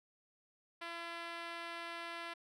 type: tone with band-pass filter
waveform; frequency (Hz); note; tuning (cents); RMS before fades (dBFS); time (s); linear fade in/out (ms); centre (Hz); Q
5% pulse; 338.5; E4; +46; -45; 0.81-2.34; 10; 1100; 0.5
effects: none